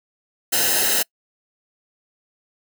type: noise with comb filter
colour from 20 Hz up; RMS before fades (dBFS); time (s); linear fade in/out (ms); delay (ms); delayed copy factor
white; -19; 0.52-1.03; 10; 0.87; -0.8
effects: noise-tail reverb RT60 0.1 s tail -26 dB re dry